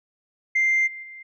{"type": "tone with level steps", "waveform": "sine", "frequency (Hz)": 2093, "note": "C7", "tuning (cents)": 0, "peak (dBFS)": [-16, -34, -38], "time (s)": [0.55, 1.23], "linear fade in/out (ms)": 10, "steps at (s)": [0.86, 1.02], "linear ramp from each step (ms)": 20, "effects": ["tanh soft clip ceiling -14 dBFS"]}